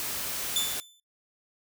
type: noise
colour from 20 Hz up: white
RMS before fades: -33 dBFS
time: 0-0.8 s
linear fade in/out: 0 ms
type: tone with exponential decay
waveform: sawtooth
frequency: 3520 Hz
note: A7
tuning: in tune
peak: -19 dBFS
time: 0.56-1 s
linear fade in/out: 2 ms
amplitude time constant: 94 ms
effects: noise-tail reverb RT60 0.2 s tail -26 dB re dry